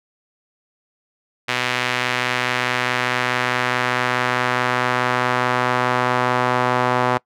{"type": "tone with band-pass filter sweep", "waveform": "sawtooth", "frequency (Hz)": 124.7, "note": "B2", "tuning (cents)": 17, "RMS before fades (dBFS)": -20, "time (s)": [1.48, 7.18], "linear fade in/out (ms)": 10, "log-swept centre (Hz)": [2400, 1000], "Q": 1.2, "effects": ["noise-tail reverb RT60 0.1 s tail -23 dB re dry"]}